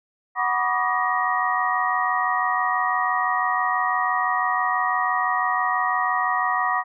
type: tone cluster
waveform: sine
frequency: 741 / 979 / 1132 / 1218 / 1886 Hz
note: F#5 / B5 / C#6 / D#6 / A#6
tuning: +2 / -15 / +36 / -37 / +20 cents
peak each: -26 dBFS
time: 0.35-6.84 s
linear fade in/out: 50 ms
effects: none